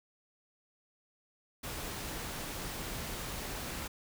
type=noise; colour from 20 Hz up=pink; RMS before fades=-40 dBFS; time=1.63-3.88 s; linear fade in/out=10 ms; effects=none